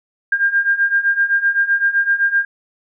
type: beating tone pair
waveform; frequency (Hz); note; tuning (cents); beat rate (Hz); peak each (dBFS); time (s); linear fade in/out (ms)
sine; 1600 / 1607.8; G6 / G6; +35 / +43; 7.8; -18 / -15; 0.32-2.45; 5
effects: none